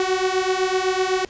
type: beating tone pair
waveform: sawtooth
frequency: 370 / 377.9 Hz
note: F#4 / F#4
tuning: 0 / +37 cents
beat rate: 7.9 Hz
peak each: -18 dBFS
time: 0-1.25 s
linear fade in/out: 2 ms
effects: pink hiss -48 dBFS RMS until 1.29 s + resampled to 16000 Hz